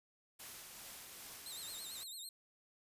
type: noise with tremolo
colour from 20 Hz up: white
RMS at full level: -50 dBFS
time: 0.39-2.04 s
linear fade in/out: 10 ms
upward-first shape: sine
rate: 2.5 Hz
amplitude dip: 25%
type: tone with vibrato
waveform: 20% pulse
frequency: 3951 Hz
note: B7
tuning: in tune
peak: -40 dBFS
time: 1.46-2.29 s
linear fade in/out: 2 ms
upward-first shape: sine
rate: 9 Hz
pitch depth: 140 cents each way
effects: resampled to 32000 Hz